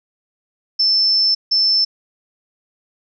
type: tone bursts at uneven times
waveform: sine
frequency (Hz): 5300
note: E8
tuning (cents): +9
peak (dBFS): -12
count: 2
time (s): 0.79-1.35 / 1.51-1.85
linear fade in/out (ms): 10
effects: none